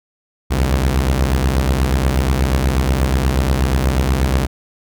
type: beating tone pair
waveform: sawtooth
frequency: 64.2 / 72.5 Hz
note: C2 / D2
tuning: -32 / -22 cents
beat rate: 8.3 Hz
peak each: -11 / -15 dBFS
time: 0.5-4.47 s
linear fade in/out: 20 ms
effects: none